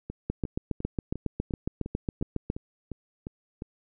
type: two click trains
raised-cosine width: 3 ms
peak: -15 / -22 dBFS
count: 17 / 11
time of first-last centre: 0.3-2.501 / 0.1-3.621 s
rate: 7.27 / 2.84 Hz
effects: none